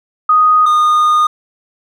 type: tone pair in turn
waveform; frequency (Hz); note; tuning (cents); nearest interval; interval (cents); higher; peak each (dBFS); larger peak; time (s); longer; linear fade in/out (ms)
sine / triangle; 1244.5 / 1225.9; D#6 / D#6; 0 / -26; unison; 26; first; -6; neither; 0.29-0.66 / 0.66-1.27; second; 5
effects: none